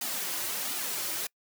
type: noise with flanger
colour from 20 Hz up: white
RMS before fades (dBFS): -33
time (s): 0.01-1.27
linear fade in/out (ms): 5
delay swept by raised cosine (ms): 1.8 to 4.5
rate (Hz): 1.4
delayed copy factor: -0.65
effects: noise-tail reverb RT60 0.1 s tail -26 dB re dry + high-pass 200 Hz 12 dB/octave